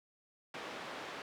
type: band-pass noise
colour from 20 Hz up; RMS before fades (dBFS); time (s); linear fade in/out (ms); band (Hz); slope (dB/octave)
pink; -45; 0.54-1.22; 2; 350 to 3200; 12
effects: none